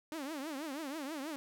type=tone with vibrato; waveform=sawtooth; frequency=293.7 Hz; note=D4; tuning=in tune; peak=-35 dBFS; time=0.12-1.36 s; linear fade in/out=0 ms; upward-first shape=triangle; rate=6.2 Hz; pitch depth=230 cents each way; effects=none